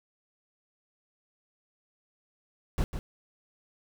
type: noise with echo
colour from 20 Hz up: brown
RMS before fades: -26 dBFS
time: 2.78-2.84 s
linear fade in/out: 0 ms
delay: 150 ms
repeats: 1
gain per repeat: -8 dB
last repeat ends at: 2.99 s
effects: none